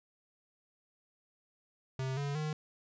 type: tone with pitch steps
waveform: square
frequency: 131.9 / 142.19 / 153.27 Hz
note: C3 / C#3 / D#3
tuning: +14 / +44 / -26 cents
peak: -34 dBFS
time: 1.99-2.53 s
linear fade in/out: 2 ms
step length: 180 ms
effects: resampled to 16000 Hz